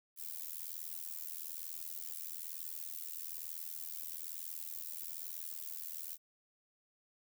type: noise with amplitude modulation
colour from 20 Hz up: violet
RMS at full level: -40 dBFS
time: 0.16-6.18 s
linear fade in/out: 50 ms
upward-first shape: sine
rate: 81.1 Hz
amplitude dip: 100%
effects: none